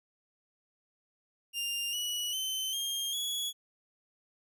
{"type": "tone with pitch steps", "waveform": "sawtooth", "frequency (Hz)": [2800, 2932, 3071, 3216, 3368], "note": ["F7", "F#7", "G7", "G7", "G#7"], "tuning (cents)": [4, -16, -36, 44, 24], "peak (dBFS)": -29, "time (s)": [1.53, 3.53], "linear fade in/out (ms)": 50, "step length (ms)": 400, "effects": []}